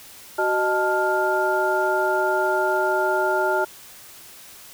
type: tone cluster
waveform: sine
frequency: 374.6 / 617 / 877 / 1403 Hz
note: F#4 / D#5 / A5 / F6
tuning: +21 / -15 / -6 / +8 cents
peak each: -24 dBFS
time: 0.38-3.65 s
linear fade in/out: 10 ms
effects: white hiss -44 dBFS RMS until 4.73 s